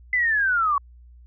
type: linear sweep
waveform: sine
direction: down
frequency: 2038 to 1103 Hz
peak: -18 dBFS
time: 0.13-0.78 s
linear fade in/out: 2 ms
effects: added 60 Hz sine -45 dBFS peak until 1.26 s